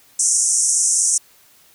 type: band-pass noise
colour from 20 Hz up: white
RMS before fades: -17 dBFS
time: 0.19-1.18 s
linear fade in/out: 5 ms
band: 5700 to 9600 Hz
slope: 96 dB/octave
effects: white hiss -52 dBFS RMS until 1.74 s